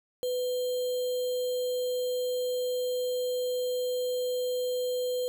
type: tone with sample-and-hold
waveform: sine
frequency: 499.4 Hz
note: B4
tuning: 19 cents sharp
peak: -27 dBFS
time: 0.23-5.28 s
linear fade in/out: 0 ms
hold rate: 3675 Hz
effects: none